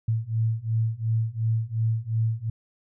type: beating tone pair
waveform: sine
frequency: 111.1 / 113.9 Hz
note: A2 / A#2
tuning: +17 / -40 cents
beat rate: 2.8 Hz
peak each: -26 / -25 dBFS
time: 0.08-2.5 s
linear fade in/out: 5 ms
effects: none